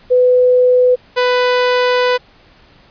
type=tone pair in turn; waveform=sine / sawtooth; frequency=500 / 497.1 Hz; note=B4 / B4; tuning=+21 / +11 cents; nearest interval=unison; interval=10 cents; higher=first; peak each=-7 dBFS; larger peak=neither; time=0.1-0.96 / 1.16-2.18 s; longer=second; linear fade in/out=20 ms; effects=pink hiss -47 dBFS RMS until 2.9 s + resampled to 11025 Hz